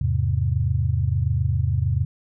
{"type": "chord", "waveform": "sine", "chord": "E augmented", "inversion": "none", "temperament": "equal", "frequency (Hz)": [82.41, 103.83, 130.81], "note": ["E2", "G#2", "B#2"], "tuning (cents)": [0, 0, 0], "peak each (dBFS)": -23, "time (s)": [0.01, 2.05], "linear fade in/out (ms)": 5, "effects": []}